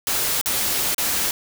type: noise with dropouts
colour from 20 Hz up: white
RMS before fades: -22 dBFS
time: 0.07-1.31 s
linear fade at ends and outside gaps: 1 ms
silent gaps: 0.413-0.459 / 0.946-0.981 s
effects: none